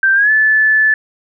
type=tone with pitch glide; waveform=sine; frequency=1568 to 1739.8 Hz; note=G6 to A6; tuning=0 to -20 cents; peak=-8 dBFS; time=0.03-0.94 s; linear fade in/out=2 ms; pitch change=+180 cents; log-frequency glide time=0.14-0.31 s; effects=none